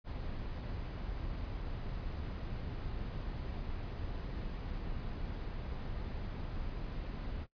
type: noise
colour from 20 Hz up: brown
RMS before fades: -40 dBFS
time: 0.04-7.47 s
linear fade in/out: 50 ms
effects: noise-tail reverb RT60 0.1 s tail -17 dB re dry + resampled to 11025 Hz